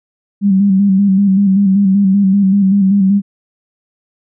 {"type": "tone with vibrato", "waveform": "sine", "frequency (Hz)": 196, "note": "G3", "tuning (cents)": 0, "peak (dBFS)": -7, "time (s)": [0.41, 3.22], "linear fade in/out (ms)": 50, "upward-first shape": "square", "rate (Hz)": 5.2, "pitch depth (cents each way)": 47, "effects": []}